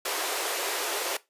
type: high-pass noise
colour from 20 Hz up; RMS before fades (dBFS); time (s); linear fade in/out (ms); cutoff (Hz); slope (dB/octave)
pink; -30; 0.05-1.17; 5; 360; 48
effects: noise-tail reverb RT60 0.2 s tail -18 dB re dry + resampled to 32000 Hz